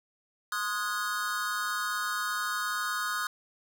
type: chord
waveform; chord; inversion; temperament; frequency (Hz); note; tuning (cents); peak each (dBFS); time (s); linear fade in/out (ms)
square; Ab dominant seventh; first; equal with one note detuned; 1046.5 / 1244.5 / 1452.9 / 1661.2; C6 / Eb6 / Gb6 / Ab6; 0 / 0 / -32 / 0; -40 / -34 / -34 / -40; 0.52-3.27; 2
effects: none

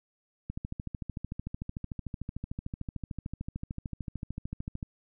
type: click train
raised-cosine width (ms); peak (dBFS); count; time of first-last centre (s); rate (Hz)
5; -23; 59; 0.5-4.828; 13.4
effects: none

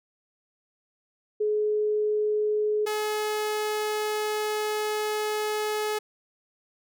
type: tone pair in turn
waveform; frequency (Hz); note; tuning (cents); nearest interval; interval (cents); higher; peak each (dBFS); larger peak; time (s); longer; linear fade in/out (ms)
sine / sawtooth; 423.5 / 425.4; G#4 / G#4; +34 / +42; unison; 8; second; -22; neither; 1.4-2.86 / 2.86-5.99; second; 10
effects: none

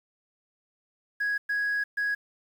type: tone bursts at uneven times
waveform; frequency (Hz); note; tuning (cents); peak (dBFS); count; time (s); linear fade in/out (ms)
sine; 1661.2; G#6; 0; -23; 3; 1.2-1.38 / 1.49-1.84 / 1.97-2.15; 10
effects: tanh soft clip ceiling -23 dBFS + 9-bit

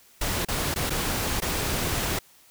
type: noise with dropouts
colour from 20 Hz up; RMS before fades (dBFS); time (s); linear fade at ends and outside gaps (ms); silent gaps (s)
pink; -27; 0.21-2.19; 5; 0.45-0.484 / 0.742-0.759 / 0.897-0.903 / 1.404-1.419
effects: white hiss -56 dBFS RMS until 2.5 s

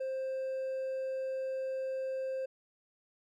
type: tone with hard clipping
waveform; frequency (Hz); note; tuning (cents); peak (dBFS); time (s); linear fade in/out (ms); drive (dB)
triangle; 527; C5; +12; -34; 0-2.46; 10; 5
effects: none

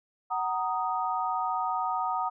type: chord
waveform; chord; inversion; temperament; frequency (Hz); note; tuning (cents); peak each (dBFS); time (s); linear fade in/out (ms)
sine; D# minor; first; equal with one note detuned; 747.7 / 932.3 / 1244.5; F#5 / A#5 / D#6; +18 / 0 / 0; -31; 0.3-2.3; 20
effects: none

